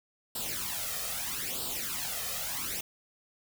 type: noise with flanger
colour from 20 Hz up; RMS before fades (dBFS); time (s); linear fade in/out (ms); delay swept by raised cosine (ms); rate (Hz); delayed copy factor
white; -35; 0.35-2.81; 5; 0.23 to 1.63; 0.78; +0.75
effects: none